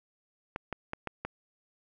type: clicks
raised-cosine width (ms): 0.5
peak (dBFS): -19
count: 5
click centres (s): 0.561 / 0.727 / 0.934 / 1.073 / 1.25
effects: none